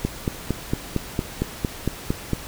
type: click train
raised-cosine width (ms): 3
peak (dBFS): -8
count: 11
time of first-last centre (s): 0.05-2.333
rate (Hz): 4.38
effects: pink hiss -37 dBFS RMS until 2.47 s